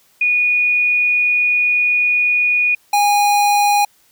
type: tone pair in turn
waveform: sine / square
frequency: 2458 / 820.3 Hz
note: D#7 / G#5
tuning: -22 / -22 cents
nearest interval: octave + perfect fifth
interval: 1900 cents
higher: first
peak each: -12 dBFS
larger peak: neither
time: 0.21-2.75 / 2.93-3.85 s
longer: first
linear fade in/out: 5 ms
effects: white hiss -55 dBFS RMS until 4.11 s